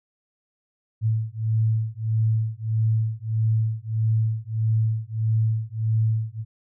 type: beating tone pair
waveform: sine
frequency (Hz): 110 / 111.6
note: A2 / A2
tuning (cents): 0 / +25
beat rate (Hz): 1.6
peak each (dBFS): -23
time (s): 1.01-6.45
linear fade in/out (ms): 50
effects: none